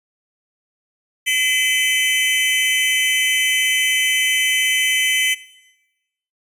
square tone cluster, 2029 / 2321 / 2588 / 3047 Hz, B6 / D7 / E7 / G7, +46 / -21 / -32 / -50 cents, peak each -20 / -24 / -28 / -21 dBFS, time 1.26-5.35 s, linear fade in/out 20 ms, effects noise-tail reverb RT60 1.0 s tail -18 dB re dry + resampled to 32000 Hz

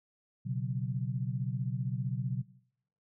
sine chord, B suspended second, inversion none, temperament just, 123.47 / 138.9 / 185.21 Hz, B2 / C#3 / F#3, 0 / +4 / +2 cents, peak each -34 / -35 / -38 dBFS, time 0.45-2.43 s, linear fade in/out 20 ms, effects noise-tail reverb RT60 0.7 s tail -19 dB re dry

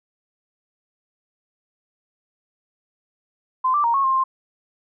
sine tone with pitch steps, 1032 / 1174 / 934 / 1096 / 1060 / 1054 Hz, C6 / D6 / A#5 / C#6 / C6 / C6, -24 / -1 / +3 / -20 / +22 / +12 cents, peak -16 dBFS, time 3.64-4.24 s, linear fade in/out 10 ms, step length 100 ms, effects none

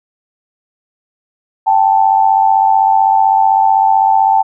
sine tone pair together, 782.2 / 878 Hz, G5 / A5, -4 / -4 cents, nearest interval major second, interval 200 cents, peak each -10 dBFS, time 1.66-4.43 s, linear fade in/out 20 ms, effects none

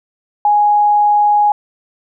sine tone, 830.6 Hz, G#5, in tune, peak -8 dBFS, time 0.45-1.52 s, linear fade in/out 2 ms, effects none

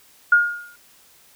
sine tone with exponential decay, 1425 Hz, F6, 34 cents sharp, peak -8 dBFS, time 0.32-0.76 s, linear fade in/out 5 ms, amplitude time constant 95 ms, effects white hiss -53 dBFS RMS until 1.35 s

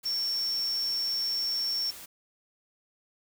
sine tone in noise, 5460 Hz, F8, 40 cents flat, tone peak -27 dBFS, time 0.05-1.91 s, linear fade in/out 10 ms, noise white, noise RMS -45 dBFS, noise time 0.03-2.06 s, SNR +15 dB, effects none

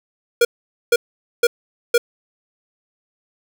square tone bursts, 475 Hz, A#4, 33 cents sharp, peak -11 dBFS, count 4, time 0.41-1.98 s, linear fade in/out 5 ms, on 40 ms, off 470 ms, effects none

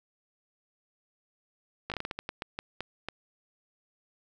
slowing click train, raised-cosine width 0.3 ms, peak -18 dBFS, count 13, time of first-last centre 1.9-3.086 s, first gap 17 ms, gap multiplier 1.29, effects 9-bit

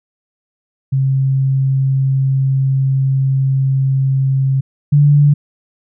sine tone pair in turn, 134.4 / 145.14 Hz, C3 / D3, +47 / -20 cents, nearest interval minor second, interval 133 cents, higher second, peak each -11 / -6 dBFS, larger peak second, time 0.92-4.61 / 4.92-5.34 s, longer first, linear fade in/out 10 ms, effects none

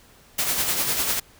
white noise with tremolo, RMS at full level -22 dBFS, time 0.38-1.2 s, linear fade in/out 10 ms, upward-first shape sine, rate 10 Hz, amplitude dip 45%, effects pink hiss -53 dBFS RMS until 1.39 s

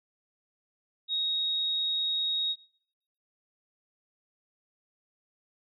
sine tone, 3765 Hz, A#7, 16 cents sharp, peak -26 dBFS, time 1.08-2.56 s, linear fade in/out 50 ms, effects noise-tail reverb RT60 0.7 s tail -22 dB re dry

